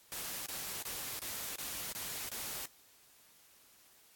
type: noise bursts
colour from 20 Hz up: white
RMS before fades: -41 dBFS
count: 7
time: 0.12-2.656 s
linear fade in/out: 0 ms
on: 340 ms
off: 26 ms
effects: white hiss -63 dBFS RMS until 4.15 s + AAC 64 kbps